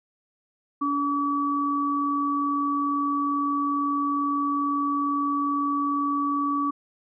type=tone pair together; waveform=sine; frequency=285.9 / 1143.6 Hz; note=D4 / D6; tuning=-46 / -46 cents; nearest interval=2 octaves; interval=2400 cents; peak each=-26 / -24 dBFS; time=0.81-6.71 s; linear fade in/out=10 ms; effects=none